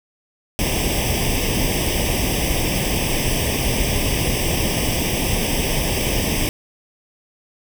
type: noise with comb filter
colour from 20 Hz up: pink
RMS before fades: -20 dBFS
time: 0.59-6.49 s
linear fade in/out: 0 ms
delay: 0.36 ms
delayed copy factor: +0.95
effects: none